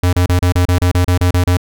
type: tone bursts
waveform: square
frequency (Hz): 89.3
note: F2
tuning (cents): +39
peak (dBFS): -10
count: 12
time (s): 0.03-1.571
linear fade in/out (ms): 5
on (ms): 100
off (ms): 31
effects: none